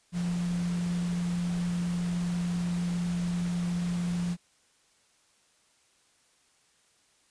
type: tone in noise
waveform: sine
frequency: 174.9 Hz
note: F3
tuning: 3 cents sharp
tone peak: -27 dBFS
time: 0.12-4.37 s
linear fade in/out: 50 ms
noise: pink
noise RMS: -43 dBFS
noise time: 0.12-4.37 s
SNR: +13 dB
effects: white hiss -66 dBFS RMS until 7.3 s + resampled to 22050 Hz